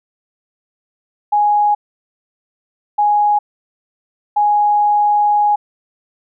sine tone bursts at uneven times, 830.6 Hz, G#5, in tune, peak -10 dBFS, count 3, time 1.32-1.75 / 2.98-3.39 / 4.36-5.56 s, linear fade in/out 10 ms, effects none

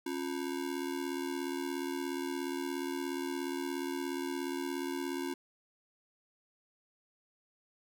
square ring-modulated tone, 313 Hz, D#4, 10 cents sharp, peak -32 dBFS, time 0.06-5.34 s, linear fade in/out 5 ms, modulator 38.5 Hz, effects none

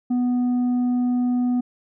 sine tone with tanh clipping, 246.9 Hz, B3, in tune, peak -19 dBFS, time 0.1-1.61 s, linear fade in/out 10 ms, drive 4 dB, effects none

